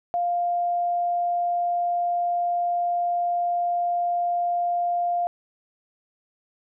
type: tone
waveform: sine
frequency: 700 Hz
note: F5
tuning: 4 cents sharp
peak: -21 dBFS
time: 0.14-5.27 s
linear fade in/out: 0 ms
effects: none